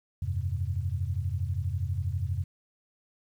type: chord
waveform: sine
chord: F suspended second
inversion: none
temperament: equal with one note detuned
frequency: 85.61 / 98 / 130.81 Hz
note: F2 / G2 / C3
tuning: -34 / 0 / 0 cents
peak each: -31 / -31 / -35 dBFS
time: 0.22-2.44 s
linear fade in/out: 5 ms
effects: 10-bit